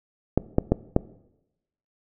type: clicks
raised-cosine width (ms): 2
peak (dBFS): -4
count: 4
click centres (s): 0.376 / 0.584 / 0.72 / 0.964
effects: noise-tail reverb RT60 0.9 s tail -19 dB re dry